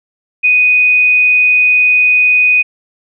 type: tone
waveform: sine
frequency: 2489 Hz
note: D#7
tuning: in tune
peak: -6 dBFS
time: 0.43-2.63 s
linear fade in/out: 20 ms
effects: none